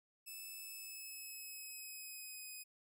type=tone with pitch glide; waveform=5% pulse; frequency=2615 to 2508 Hz; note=E7 to D#7; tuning=-15 to +13 cents; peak=-39 dBFS; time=0.26-2.64 s; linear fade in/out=20 ms; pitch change=-72 cents; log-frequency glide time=0.58-2.52 s; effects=none